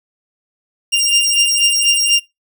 20% pulse beating tone pair, 2794 / 2798.1 Hz, F7 / F7, 0 / +3 cents, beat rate 4.1 Hz, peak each -10 dBFS, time 0.92-2.2 s, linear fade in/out 20 ms, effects noise-tail reverb RT60 0.2 s tail -22 dB re dry

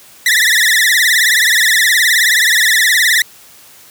sawtooth tone with vibrato, 1864.7 Hz, A#6, in tune, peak -5 dBFS, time 0.26-3.22 s, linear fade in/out 2 ms, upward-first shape triangle, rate 19 Hz, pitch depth 180 cents each way, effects white hiss -41 dBFS RMS until 3.9 s + high-pass 60 Hz 12 dB/octave

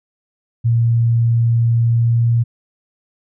sine tone with pitch glide, 116.54 to 117.28 Hz, A#2 to A#2, 0 to +11 cents, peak -11 dBFS, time 0.64-2.44 s, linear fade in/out 20 ms, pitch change +11 cents, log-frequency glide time 1.87-2.29 s, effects none

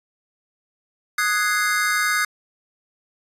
square chord, Ab dominant seventh, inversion second, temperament equal, 1244.5 / 1480 / 1661.2 / 2093 Hz, Eb6 / Gb6 / Ab6 / C7, 0 / 0 / 0 / 0 cents, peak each -25 dBFS, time 1.18-2.25 s, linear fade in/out 5 ms, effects resampled to 32000 Hz

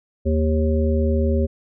harmonic tone with a mistuned harmonic, 77.78 Hz, D#2, in tune, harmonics 1 / 3 / 5 / 7, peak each -18 / -23 / -25 / -26 dBFS, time 0.25-1.47 s, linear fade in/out 20 ms, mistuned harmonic 5, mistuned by +19 cents, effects none

